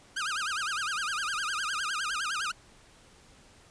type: tone with vibrato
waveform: sawtooth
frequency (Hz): 1400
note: F6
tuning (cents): +4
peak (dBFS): -26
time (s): 0.16-2.52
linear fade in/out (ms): 10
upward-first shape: sine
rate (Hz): 9.8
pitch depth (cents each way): 260
effects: pink hiss -57 dBFS RMS until 3.7 s + resampled to 22050 Hz